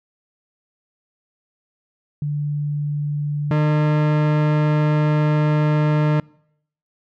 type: tone pair in turn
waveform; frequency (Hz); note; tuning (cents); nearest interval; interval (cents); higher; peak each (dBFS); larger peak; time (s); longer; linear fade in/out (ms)
sine / 40% pulse; 146.83 / 151.22; D3 / D#3; 0 / -49; minor second; 51; second; -20 / -14; second; 2.22-3.51 / 3.51-6.2; second; 2
effects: noise-tail reverb RT60 0.7 s tail -25 dB re dry + low-pass 2000 Hz 12 dB/octave